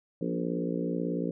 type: harmonic tone with a mistuned harmonic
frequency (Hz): 58.27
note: A#1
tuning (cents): 0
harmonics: 3 / 4 / 5 / 6 / 7 / 8 / 9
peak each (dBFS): -33 / -36 / -34 / -39 / -38 / -37 / -40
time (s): 0.21-1.31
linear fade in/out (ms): 5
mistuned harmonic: 4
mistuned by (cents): +28
effects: none